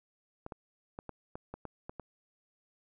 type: clicks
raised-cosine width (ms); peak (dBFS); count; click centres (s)
1; -27; 9; 0.464 / 0.522 / 0.989 / 1.093 / 1.355 / 1.54 / 1.653 / 1.895 / 1.997
effects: none